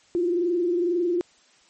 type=tone with frequency modulation; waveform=sine; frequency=349.2 Hz; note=F4; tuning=in tune; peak=-20 dBFS; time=0.15-1.21 s; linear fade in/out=0 ms; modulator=22.1 Hz; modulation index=0.67; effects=white hiss -58 dBFS RMS until 1.69 s + MP3 32 kbps